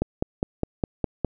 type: click train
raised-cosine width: 2 ms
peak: -9 dBFS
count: 7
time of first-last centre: 0.02-1.247 s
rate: 4.89 Hz
effects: none

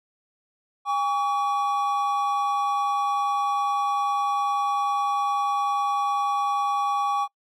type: tone pair together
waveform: triangle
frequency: 811 / 1133.4 Hz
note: G#5 / C#6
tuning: -41 / +38 cents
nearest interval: tritone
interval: 579 cents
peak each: -23 / -22 dBFS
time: 0.85-7.28 s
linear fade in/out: 50 ms
effects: noise-tail reverb RT60 0.1 s tail -25 dB re dry

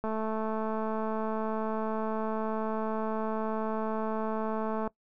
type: click train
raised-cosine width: 1 ms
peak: -20 dBFS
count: 1060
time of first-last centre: 0.04-4.876 s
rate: 219 Hz
effects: noise-tail reverb RT60 0.1 s tail -21 dB re dry

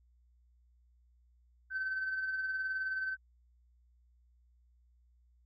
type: tone with tremolo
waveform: sine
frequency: 1536 Hz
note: G6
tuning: 36 cents flat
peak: -30 dBFS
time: 1.7-3.17 s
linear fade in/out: 50 ms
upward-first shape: sine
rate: 19 Hz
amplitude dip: 45%
effects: tanh soft clip ceiling -29 dBFS + added 60 Hz sine -64 dBFS peak until 5.45 s

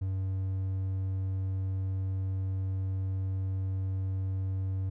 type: tone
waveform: triangle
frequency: 95.2 Hz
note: F#2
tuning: 50 cents sharp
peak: -27 dBFS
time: 0.01-4.9 s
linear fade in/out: 10 ms
effects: none

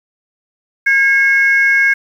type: tone pair together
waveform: sine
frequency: 1626.4 / 2181 Hz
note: G#6 / C#7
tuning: -37 / -29 cents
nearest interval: perfect fourth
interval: 508 cents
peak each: -10 / -11 dBFS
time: 0.86-1.94 s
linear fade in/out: 10 ms
effects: tanh soft clip ceiling -2 dBFS + 7-bit

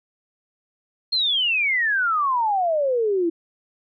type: exponential sweep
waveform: sine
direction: down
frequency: 4285 to 325.4 Hz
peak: -18 dBFS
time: 1.12-3.3 s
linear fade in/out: 10 ms
effects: none

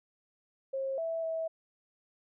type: tone with pitch steps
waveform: sine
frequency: 537 / 657 / 650 Hz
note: C5 / E5 / E5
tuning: +45 / -6 / -24 cents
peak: -31 dBFS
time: 0.73-1.48 s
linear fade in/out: 10 ms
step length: 250 ms
effects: none

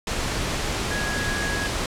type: tone in noise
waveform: sine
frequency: 1661.2 Hz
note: G#6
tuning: in tune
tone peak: -28 dBFS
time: 0.91-1.67 s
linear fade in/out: 2 ms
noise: pink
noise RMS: -26 dBFS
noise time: 0.07-1.86 s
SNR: -5 dB
effects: low-pass 8000 Hz 12 dB/octave

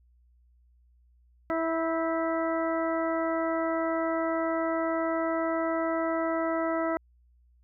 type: harmonic tone with a mistuned harmonic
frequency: 327.3 Hz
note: E4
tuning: 12 cents flat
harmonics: 1 / 2 / 3 / 4 / 5 / 6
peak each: -30 / -29 / -37 / -34 / -44 / -39 dBFS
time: 1.5-6.97 s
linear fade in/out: 0 ms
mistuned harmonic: 5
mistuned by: -50 cents
effects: added 60 Hz sine -59 dBFS peak until 7.63 s

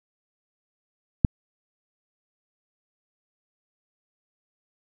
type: click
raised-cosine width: 5 ms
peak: -3 dBFS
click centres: 1.248 s
effects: none

